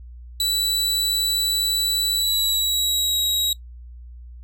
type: tone with pitch glide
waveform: sawtooth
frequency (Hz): 3951 to 3832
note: B7 to A#7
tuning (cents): 0 to +47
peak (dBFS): -16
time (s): 0.4-3.53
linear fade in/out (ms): 2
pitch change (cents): -53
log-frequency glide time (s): 2.13-3.17
effects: noise-tail reverb RT60 0.1 s tail -20 dB re dry + added 60 Hz sine -37 dBFS peak until 4.43 s